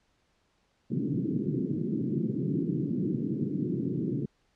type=band-pass noise; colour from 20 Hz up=pink; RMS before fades=-30 dBFS; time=0.9-4.26 s; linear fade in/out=10 ms; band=130 to 370 Hz; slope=48 dB/octave; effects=pink hiss -71 dBFS RMS until 4.55 s + low-pass 6000 Hz 12 dB/octave